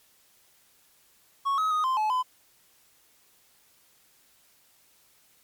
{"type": "tone with pitch steps", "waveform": "triangle", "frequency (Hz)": [1106, 1274, 1244, 1041, 859, 1013], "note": ["C#6", "D#6", "D#6", "C6", "A5", "B5"], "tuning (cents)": [-4, 41, -1, -9, -42, 44], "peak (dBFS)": -21, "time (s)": [1.45, 2.23], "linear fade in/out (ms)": 20, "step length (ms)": 130, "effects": ["white hiss -62 dBFS RMS until 5.43 s", "MP3 96 kbps"]}